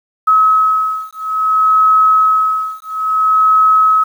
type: beating tone pair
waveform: sine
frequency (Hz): 1282 / 1282.59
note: E6 / E6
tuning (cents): -49 / -48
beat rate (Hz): 0.59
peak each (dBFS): -12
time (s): 0.27-4.04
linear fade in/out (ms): 10
effects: 7-bit